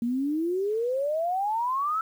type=exponential sweep; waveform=sine; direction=up; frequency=230 to 1338 Hz; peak=-24 dBFS; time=0.02-2.01 s; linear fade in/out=2 ms; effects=9-bit